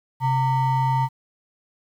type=ring-modulated tone; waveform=triangle; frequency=523.3 Hz; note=C5; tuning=in tune; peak=-13 dBFS; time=0.2-1.09 s; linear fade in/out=50 ms; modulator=392 Hz; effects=9-bit